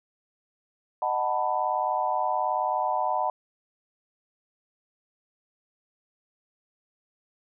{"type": "chord", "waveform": "sine", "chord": "B dominant seventh", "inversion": "first", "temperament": "just", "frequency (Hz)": [617.4, 740.8, 889, 987.8], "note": ["D#5", "F#5", "A5", "B5"], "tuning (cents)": [-14, 2, 18, 0], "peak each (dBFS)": [-31, -28, -29, -29], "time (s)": [1.02, 3.3], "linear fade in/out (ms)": 2, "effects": []}